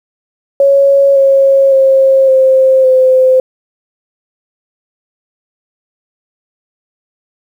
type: tone with pitch steps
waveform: sine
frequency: 554.4 / 544.9 / 535.5 / 526.3 / 517.3 Hz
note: C#5 / C#5 / C5 / C5 / C5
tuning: 0 / -30 / +40 / +10 / -20 cents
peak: -4 dBFS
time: 0.6-3.4 s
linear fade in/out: 2 ms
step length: 560 ms
effects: 7-bit